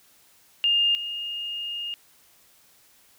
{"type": "tone pair in turn", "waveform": "sine", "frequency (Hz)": [2819, 2837], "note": ["F7", "F7"], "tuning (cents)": [16, 27], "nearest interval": "unison", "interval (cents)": 11, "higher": "second", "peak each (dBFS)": [-18, -29], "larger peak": "first", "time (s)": [[0.64, 0.95], [0.95, 1.94]], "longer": "second", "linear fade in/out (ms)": 0, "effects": ["white hiss -58 dBFS RMS until 3.18 s"]}